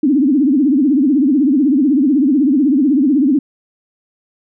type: tone with vibrato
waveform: sine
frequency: 278.8 Hz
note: C#4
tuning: 10 cents sharp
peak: -9 dBFS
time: 0.03-3.39 s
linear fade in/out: 5 ms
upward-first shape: triangle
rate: 16 Hz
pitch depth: 250 cents each way
effects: none